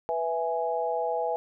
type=chord; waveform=sine; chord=E major; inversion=second; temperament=equal; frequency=493.9 / 659.3 / 830.6 Hz; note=B4 / E5 / G#5; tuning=0 / 0 / 0 cents; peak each=-30 dBFS; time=0.09-1.36 s; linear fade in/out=0 ms; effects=none